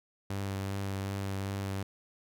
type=tone with vibrato; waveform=sawtooth; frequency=98 Hz; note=G2; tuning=in tune; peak=-29 dBFS; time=0.3-1.83 s; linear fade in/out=5 ms; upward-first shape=sine; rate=2.6 Hz; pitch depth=15 cents each way; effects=none